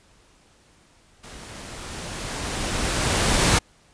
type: noise with level ramp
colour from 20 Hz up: pink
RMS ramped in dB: -42 to -17 dBFS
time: 1.23-3.59 s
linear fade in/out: 10 ms
effects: pink hiss -57 dBFS RMS until 3.93 s + resampled to 22050 Hz